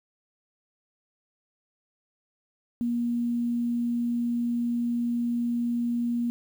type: tone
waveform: sine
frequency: 237.9 Hz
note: A#3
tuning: 35 cents sharp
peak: -24 dBFS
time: 2.81-6.3 s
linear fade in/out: 0 ms
effects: 9-bit